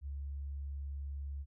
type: tone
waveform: sine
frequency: 70.1 Hz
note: C#2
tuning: 20 cents sharp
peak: -38 dBFS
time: 0.01-1.46 s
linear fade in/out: 50 ms
effects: none